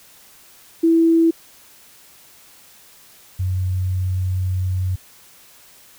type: tone pair in turn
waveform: sine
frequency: 329.6 / 92.49 Hz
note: E4 / F#2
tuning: 0 / 0 cents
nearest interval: octave + minor seventh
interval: 2200 cents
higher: first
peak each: -11 / -18 dBFS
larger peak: first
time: 0.83-1.31 / 3.39-4.96 s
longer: second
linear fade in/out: 10 ms
effects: white hiss -48 dBFS RMS until 5.98 s